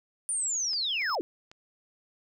sine linear sweep, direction down, 9397 to 277.2 Hz, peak -27 dBFS, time 0.29-1.21 s, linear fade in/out 0 ms
triangle tone with exponential growth, 5180 Hz, E8, 31 cents flat, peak -30 dBFS, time 0.5-1.15 s, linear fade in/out 0 ms, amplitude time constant 140 ms
clicks, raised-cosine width 0.2 ms, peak -31 dBFS, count 4, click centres 0.733 / 1.019 / 1.098 / 1.515 s
effects none

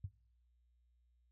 sine tone with exponential decay, 95 Hz, F#2, 46 cents sharp, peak -36 dBFS, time 0.04-0.12 s, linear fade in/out 5 ms, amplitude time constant 16 ms, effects noise-tail reverb RT60 0.6 s tail -23 dB re dry + added 60 Hz sine -70 dBFS peak until 1.31 s

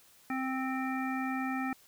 harmonic tone, 262.1 Hz, C4, 3 cents sharp, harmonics 1 / 3 / 5 / 7 / 9, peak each -33 / -38 / -40 / -41 / -43 dBFS, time 0.3-1.73 s, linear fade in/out 2 ms, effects white hiss -61 dBFS RMS until 1.87 s

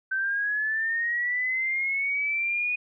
sine linear sweep, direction up, 1536 to 2477 Hz, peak -24 dBFS, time 0.11-2.76 s, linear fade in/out 10 ms, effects none

